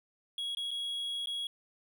triangle tone with dropouts, 3322 Hz, G#7, in tune, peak -32 dBFS, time 0.38-1.47 s, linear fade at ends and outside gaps 2 ms, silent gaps 0.55-0.57 / 0.708-0.713 / 1.259-1.271 s, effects none

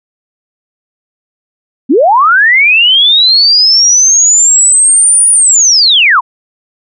sine linear two-way sweep, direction up then down, 220.3 to 9680 to 874 Hz, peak -3 dBFS, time 1.89-6.21 s, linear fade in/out 20 ms, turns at 5.3 s, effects none

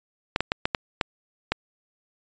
clicks, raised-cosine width 0.3 ms, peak -6 dBFS, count 7, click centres 0.361 / 0.406 / 0.519 / 0.655 / 0.748 / 1.012 / 1.52 s, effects resampled to 16000 Hz

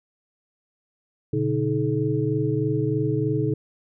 sine tone cluster, 120.3 / 143.5 / 313.9 / 427.3 Hz, B2 / D3 / D#4 / G#4, -45 / -40 / +15 / +49 cents, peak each -26 dBFS, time 1.33-3.54 s, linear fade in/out 5 ms, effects none

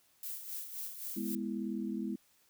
violet noise with tremolo, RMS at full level -40 dBFS, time 0.23-1.35 s, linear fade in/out 0 ms, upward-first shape sine, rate 3.8 Hz, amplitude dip 60%
sine chord, E major, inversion first, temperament equal, 207.7 / 246.9 / 329.6 Hz, G#3 / B3 / E4, 0 / 0 / 0 cents, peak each -37 / -39 / -40 dBFS, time 1.16-2.16 s, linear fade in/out 10 ms
effects white hiss -69 dBFS RMS until 2.49 s

